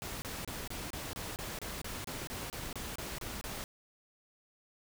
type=noise bursts; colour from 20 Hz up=pink; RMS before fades=-41 dBFS; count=16; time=0.02-3.64 s; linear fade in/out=0 ms; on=200 ms; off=28 ms; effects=none